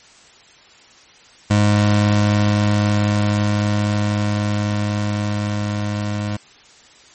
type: tone with level ramp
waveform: 25% pulse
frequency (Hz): 103.83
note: G#2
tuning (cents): 0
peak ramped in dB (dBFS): -8 to -17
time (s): 1.5-6.37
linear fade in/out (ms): 10
effects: white hiss -47 dBFS RMS until 7.14 s + MP3 32 kbps